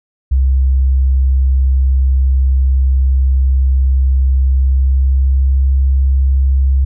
sine tone with pitch glide, 65.9 to 66.9 Hz, C2 to C2, +13 to +39 cents, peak -8 dBFS, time 0.31-6.85 s, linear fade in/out 10 ms, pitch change +26 cents, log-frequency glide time 4.46-5.7 s, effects none

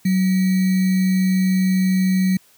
sine tone with sample-and-hold, 187 Hz, F#3, 19 cents sharp, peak -14 dBFS, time 0.05-2.37 s, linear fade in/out 5 ms, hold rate 2100 Hz, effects white hiss -54 dBFS RMS until 2.57 s + high-pass 80 Hz 12 dB/octave

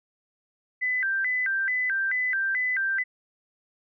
sine tone with vibrato, 1776 Hz, A6, 16 cents sharp, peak -23 dBFS, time 0.81-3.04 s, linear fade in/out 20 ms, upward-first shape square, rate 2.3 Hz, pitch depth 210 cents each way, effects none

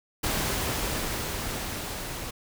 pink noise with level ramp, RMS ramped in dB -27 to -36 dBFS, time 0.23-2.31 s, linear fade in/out 10 ms, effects none

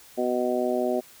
harmonic tone, 124.3 Hz, B2, 12 cents sharp, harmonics 2 / 3 / 4 / 5 / 6, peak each -29 / -27 / -32 / -27 / -33 dBFS, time 0.17-1.01 s, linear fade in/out 20 ms, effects white hiss -51 dBFS RMS until 1.2 s

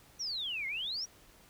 sine exponential two-way sweep, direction down then up, 5900 to 2076 to 5900 Hz, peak -34 dBFS, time 0.19-1.06 s, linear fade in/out 20 ms, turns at 0.67 s, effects pink hiss -60 dBFS RMS until 1.49 s

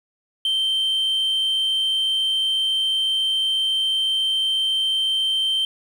sine tone, 3123 Hz, G7, 7 cents flat, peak -16 dBFS, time 0.45-5.65 s, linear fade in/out 2 ms, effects tanh soft clip ceiling -17 dBFS + 8-bit

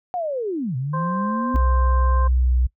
sine linear two-way sweep, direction down then up, 740 to 123.47 to 255.4 Hz, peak -22 dBFS, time 0.14-1.56 s, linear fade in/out 0 ms, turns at 0.76 s
harmonic tone, 523.3 Hz, C5, in tune, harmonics 1 / 2 / 3, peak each -32 / -25 / -38 dBFS, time 0.93-2.28 s, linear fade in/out 10 ms
sine tone with pitch glide, 63 to 62.2 Hz, B1 to B1, +35 to +13 cents, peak -15 dBFS, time 1.54-2.67 s, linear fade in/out 10 ms, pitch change -22 cents, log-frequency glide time 2.38-2.55 s
effects noise-tail reverb RT60 0.1 s tail -21 dB re dry

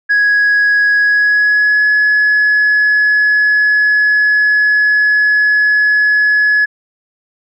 sine tone with pitch glide, 1666 to 1696.1 Hz, G#6 to G#6, +5 to +36 cents, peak -6 dBFS, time 0.09-6.66 s, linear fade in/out 20 ms, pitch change +31 cents, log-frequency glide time 0.99-1.86 s, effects tanh soft clip ceiling -6 dBFS

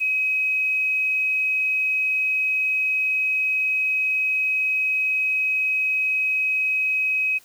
sine tone, 2538 Hz, D#7, 34 cents sharp, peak -19 dBFS, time 0-7.39 s, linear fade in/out 20 ms, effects white hiss -53 dBFS RMS until 7.44 s

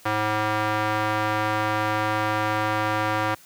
square tone with band-pass filter, 107.1 Hz, A2, 46 cents flat, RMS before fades -24 dBFS, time 0.05-3.35 s, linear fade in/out 10 ms, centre 1200 Hz, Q 1.1, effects white hiss -51 dBFS RMS until 3.45 s + high-pass 60 Hz 12 dB/octave

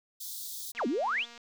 white high-pass noise, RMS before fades -40 dBFS, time 0.2-0.72 s, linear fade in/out 10 ms, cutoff 3400 Hz, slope 96 dB/octave
click train, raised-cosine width 0.2 ms, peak -33 dBFS, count 149, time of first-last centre 0.75-1.377 s, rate 236 Hz
sine exponential two-way sweep, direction down then up, 3785 to 220.3 to 3785 Hz, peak -27 dBFS, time 0.76-1.26 s, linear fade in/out 50 ms, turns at 0.87 s
effects none

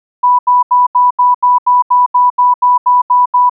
sine tone bursts, 987.8 Hz, B5, in tune, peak -5 dBFS, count 14, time 0.23-3.497 s, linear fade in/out 10 ms, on 160 ms, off 79 ms, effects none

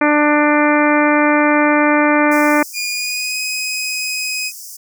harmonic tone, 296.9 Hz, D4, 19 cents sharp, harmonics 1 / 2 / 3 / 4 / 5 / 6 / 7 / 8, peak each -14 / -17 / -19 / -20 / -21 / -22 / -22 / -23 dBFS, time 0.01-2.63 s, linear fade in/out 5 ms
pink high-pass noise, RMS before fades -33 dBFS, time 2.31-4.77 s, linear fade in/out 10 ms, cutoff 5000 Hz, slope 96 dB/octave
20% pulse tone with pitch glide, 2433 to 2516 Hz, D#7 to D#7, -39 to +19 cents, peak -14 dBFS, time 2.73-4.52 s, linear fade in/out 50 ms, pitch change +58 cents, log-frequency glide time 2.9-3.39 s
effects none

